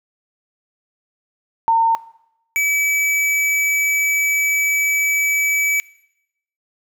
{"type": "tone pair in turn", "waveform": ["sine", "square"], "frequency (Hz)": [910, 2293], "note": ["A#5", "D7"], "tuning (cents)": [-42, -42], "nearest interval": "octave + major third", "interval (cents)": 1600, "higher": "second", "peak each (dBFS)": [-11, -16], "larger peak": "first", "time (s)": [[1.68, 1.95], [2.56, 5.8]], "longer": "second", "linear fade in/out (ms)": 0, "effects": ["noise-tail reverb RT60 0.8 s tail -20 dB re dry"]}